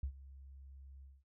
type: tone with ADSR envelope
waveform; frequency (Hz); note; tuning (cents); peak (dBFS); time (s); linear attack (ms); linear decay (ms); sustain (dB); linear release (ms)
sine; 67.7; C#2; -40; -33; 0.03-1.24; 4; 82; -18; 210
effects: none